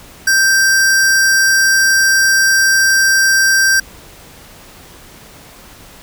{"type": "tone pair together", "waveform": "square", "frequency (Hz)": [1568, 5677], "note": ["G6", "F8"], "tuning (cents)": [0, 27], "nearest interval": "octave + minor seventh", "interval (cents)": 2227, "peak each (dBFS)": [-10, -18], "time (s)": [0.27, 3.8], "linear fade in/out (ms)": 5, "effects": ["pink hiss -39 dBFS RMS until 6.02 s"]}